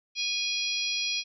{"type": "harmonic tone with a mistuned harmonic", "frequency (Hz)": 825, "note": "G#5", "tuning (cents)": -12, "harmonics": [3, 4, 5, 6, 7], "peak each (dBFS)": [-32, -33, -34, -35, -35], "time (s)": [0.15, 1.24], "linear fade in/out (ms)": 50, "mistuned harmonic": 7, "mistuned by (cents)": -44, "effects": []}